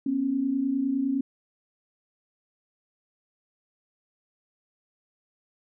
sine tone pair together, 243.4 / 273.2 Hz, B3 / C#4, -25 / -25 cents, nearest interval major second, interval 200 cents, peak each -30 / -24 dBFS, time 0.06-1.21 s, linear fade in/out 5 ms, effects none

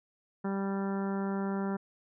harmonic tone, 196 Hz, G3, in tune, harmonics 1 / 2 / 3 / 4 / 5 / 6 / 7 / 8 / 9, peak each -31 / -37 / -44 / -43 / -44 / -51 / -45 / -52 / -52 dBFS, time 0.44-1.77 s, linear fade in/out 10 ms, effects none

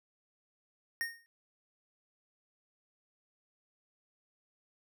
square tone with exponential decay, 1849 Hz, A#6, 15 cents flat, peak -30 dBFS, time 1.01-1.26 s, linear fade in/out 0 ms, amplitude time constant 53 ms, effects none

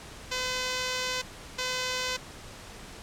5% pulse tone bursts at uneven times, 508 Hz, B4, 49 cents sharp, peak -17 dBFS, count 2, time 0.31-1.22 / 1.58-2.17 s, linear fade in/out 10 ms, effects pink hiss -45 dBFS RMS until 3.02 s + low-pass 9000 Hz 12 dB/octave

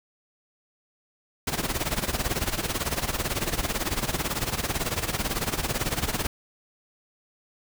pink noise with tremolo, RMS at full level -25 dBFS, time 1.47-6.27 s, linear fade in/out 5 ms, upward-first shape sine, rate 18 Hz, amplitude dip 80%, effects none

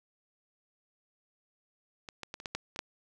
clicks, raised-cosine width 0.2 ms, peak -25 / -22 / -22 / -28 / -18 / -16 / -25 / -15 dBFS, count 8, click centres 2.088 / 2.233 / 2.341 / 2.401 / 2.458 / 2.55 / 2.761 / 2.791 s, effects none

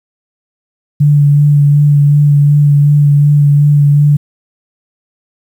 sine tone with vibrato, 145.3 Hz, D3, 18 cents flat, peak -4 dBFS, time 1-4.17 s, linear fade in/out 10 ms, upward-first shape sine, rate 2.7 Hz, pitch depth 18 cents each way, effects 7-bit

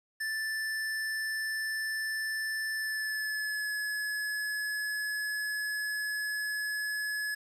square tone with pitch glide, 1760 to 1702 Hz, A6 to G#6, 0 to +42 cents, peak -32 dBFS, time 0.2-7.35 s, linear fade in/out 10 ms, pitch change -58 cents, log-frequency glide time 2.74-3.71 s, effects resampled to 32000 Hz + 10-bit

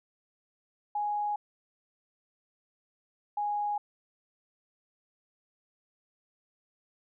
sine tone pair in turn, 830.6 / 827.7 Hz, G#5 / G#5, 0 / -6 cents, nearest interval unison, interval 6 cents, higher first, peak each -28 dBFS, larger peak neither, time 0.95-1.36 / 3.37-3.78 s, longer neither, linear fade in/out 5 ms, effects none

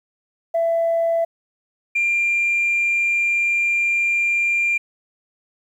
sine tone pair in turn, 667 / 2387 Hz, E5 / D7, +20 / +28 cents, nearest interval octave + minor seventh, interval 2208 cents, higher second, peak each -15 dBFS, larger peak neither, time 0.54-1.25 / 1.95-4.78 s, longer second, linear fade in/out 10 ms, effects tanh soft clip ceiling -13 dBFS + 9-bit

